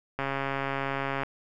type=click train; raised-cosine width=0.5 ms; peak=-15 dBFS; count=144; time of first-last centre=0.19-1.234 s; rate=137 Hz; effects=none